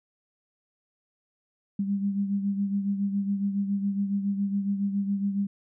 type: beating tone pair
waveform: sine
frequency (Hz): 198.5 / 205.7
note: G3 / G#3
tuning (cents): +22 / -16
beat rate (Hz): 7.2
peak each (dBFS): -25 / -33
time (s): 1.79-5.47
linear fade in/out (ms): 5
effects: none